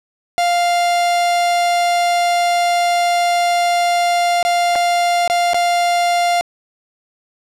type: tone with dropouts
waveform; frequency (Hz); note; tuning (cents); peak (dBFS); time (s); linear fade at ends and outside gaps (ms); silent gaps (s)
45% pulse; 698.5; F5; 0; -13; 0.38-6.41; 0; 4.428-4.45 / 4.754-4.758 / 5.277-5.299 / 5.534-5.544
effects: low-pass 9000 Hz 12 dB/octave + 8-bit